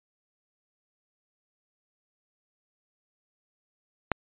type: click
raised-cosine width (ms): 0.5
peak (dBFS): -8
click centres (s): 4.117
effects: resampled to 8000 Hz